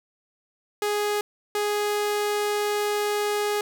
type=tone pair in turn; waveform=sawtooth; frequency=415.3 / 415.3 Hz; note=G#4 / G#4; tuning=0 / 0 cents; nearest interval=unison; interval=0 cents; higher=neither; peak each=-19 dBFS; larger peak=neither; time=0.82-1.21 / 1.55-3.61 s; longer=second; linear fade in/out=2 ms; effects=none